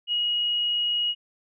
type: tone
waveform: sine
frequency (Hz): 2894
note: F#7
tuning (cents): -39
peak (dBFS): -22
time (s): 0.07-1.15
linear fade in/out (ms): 50
effects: none